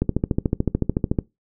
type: click train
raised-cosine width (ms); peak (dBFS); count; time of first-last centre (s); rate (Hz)
3; -6; 17; 0.02-1.188; 13.7
effects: noise-tail reverb RT60 0.2 s tail -21 dB re dry